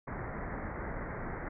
pink low-pass noise, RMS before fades -39 dBFS, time 0.07-1.49 s, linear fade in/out 10 ms, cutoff 2100 Hz, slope 96 dB/octave, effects none

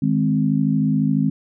sine chord, Ab major, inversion second, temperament equal, 155.56 / 207.7 / 261.6 Hz, Eb3 / Ab3 / C4, 0 / 0 / 0 cents, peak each -20 dBFS, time 0.02-1.3 s, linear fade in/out 5 ms, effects none

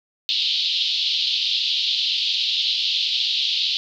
white band-pass noise, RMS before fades -22 dBFS, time 0.29-3.77 s, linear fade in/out 0 ms, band 3000 to 4300 Hz, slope 48 dB/octave, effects none

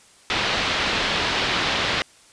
white low-pass noise, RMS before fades -23 dBFS, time 0.3-2.02 s, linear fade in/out 0 ms, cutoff 4000 Hz, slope 24 dB/octave, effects white hiss -52 dBFS RMS until 2.32 s + resampled to 22050 Hz

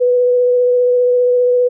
sine tone with vibrato, 493.8 Hz, B4, in tune, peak -9 dBFS, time 0-1.69 s, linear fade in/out 20 ms, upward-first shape triangle, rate 15 Hz, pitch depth 14 cents each way, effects none

